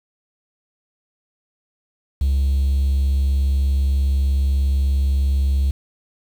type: tone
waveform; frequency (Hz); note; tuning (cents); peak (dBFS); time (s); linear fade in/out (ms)
triangle; 68.4; C#2; -23; -12; 2.21-5.71; 5
effects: tanh soft clip ceiling -10 dBFS + 7-bit